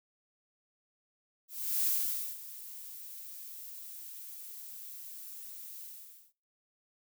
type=noise with ADSR envelope; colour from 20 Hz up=violet; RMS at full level=-29 dBFS; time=1.48-6.33 s; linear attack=370 ms; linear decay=520 ms; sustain=-17 dB; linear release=500 ms; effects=noise-tail reverb RT60 0.4 s tail -24 dB re dry